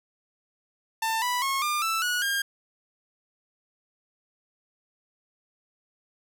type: tone with pitch steps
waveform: sawtooth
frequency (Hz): 894 / 986.2 / 1088 / 1200.3 / 1324.1 / 1460.7 / 1611.4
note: A5 / B5 / C#6 / D6 / E6 / F#6 / G6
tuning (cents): +27 / -3 / -33 / +37 / +7 / -23 / +47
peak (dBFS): -21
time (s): 1.02-2.42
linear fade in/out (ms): 5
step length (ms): 200
effects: none